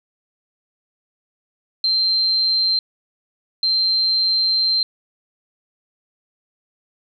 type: tone bursts at uneven times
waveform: sine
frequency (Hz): 4139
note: C8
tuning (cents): -20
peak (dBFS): -15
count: 2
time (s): 1.84-2.79 / 3.63-4.83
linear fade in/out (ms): 2
effects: none